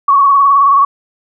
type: tone with vibrato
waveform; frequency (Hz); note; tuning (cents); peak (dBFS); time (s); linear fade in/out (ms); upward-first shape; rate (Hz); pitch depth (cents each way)
sine; 1115; C#6; +10; -5; 0.08-0.85; 5; sine; 19; 48
effects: none